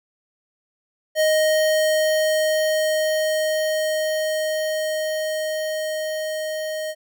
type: tone with level ramp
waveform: square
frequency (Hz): 623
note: D#5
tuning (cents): +2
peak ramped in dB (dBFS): -16 to -26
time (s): 1.15-6.95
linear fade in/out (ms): 50
effects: none

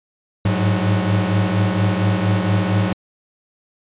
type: tone cluster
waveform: 45% pulse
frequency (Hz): 101.8 / 106.1 / 184.5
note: G#2 / G#2 / F#3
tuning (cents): -34 / +38 / -5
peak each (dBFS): -20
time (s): 0.45-2.93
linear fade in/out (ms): 5
effects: resampled to 8000 Hz

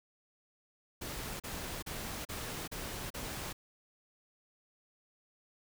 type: noise bursts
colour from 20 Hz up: pink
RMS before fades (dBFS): -41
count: 6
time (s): 1.01-3.53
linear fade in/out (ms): 10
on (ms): 390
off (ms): 36
effects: none

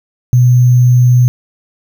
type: tone with sample-and-hold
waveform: sine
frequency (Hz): 123.47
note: B2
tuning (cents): 0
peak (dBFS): -4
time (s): 0.33-1.28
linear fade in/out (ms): 0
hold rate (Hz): 6300
effects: none

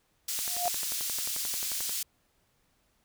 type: high-pass noise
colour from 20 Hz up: pink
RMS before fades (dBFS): -33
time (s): 0.28-2.03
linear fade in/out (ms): 5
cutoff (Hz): 4900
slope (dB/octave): 12
type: click train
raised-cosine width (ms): 0.5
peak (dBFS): -26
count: 18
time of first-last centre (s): 0.39-1.894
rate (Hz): 11.3
type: tone with exponential growth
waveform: sine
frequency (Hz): 707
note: F5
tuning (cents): +21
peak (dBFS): -23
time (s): 0.43-0.68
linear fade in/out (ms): 0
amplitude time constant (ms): 54
effects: pink hiss -71 dBFS RMS until 3.04 s

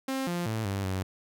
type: tone with pitch steps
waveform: sawtooth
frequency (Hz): 266.1 / 174.4 / 110.8 / 98.5 / 94.3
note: C4 / F3 / A2 / G2 / F#2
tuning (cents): +29 / -2 / +13 / +9 / +33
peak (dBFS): -25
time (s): 0.08-1.03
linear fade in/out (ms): 5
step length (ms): 190
effects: none

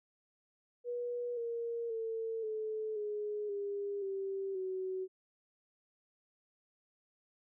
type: tone with pitch steps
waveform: sine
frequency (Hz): 484.1 / 466.8 / 450.1 / 434 / 418.5 / 403.6 / 389.1 / 375.2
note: B4 / A#4 / A4 / A4 / G#4 / G#4 / G4 / F#4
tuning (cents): -35 / +2 / +39 / -24 / +13 / -49 / -13 / +24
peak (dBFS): -35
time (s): 0.84-5.08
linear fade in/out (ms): 50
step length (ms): 530
effects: none

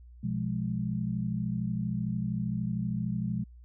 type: chord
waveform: sine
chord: F diminished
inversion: second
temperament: equal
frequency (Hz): 123.47 / 174.61 / 207.7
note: Cb3 / F3 / Ab3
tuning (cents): 0 / 0 / 0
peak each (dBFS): -33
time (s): 0.23-3.44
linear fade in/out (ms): 10
effects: added 60 Hz sine -48 dBFS peak until 3.64 s

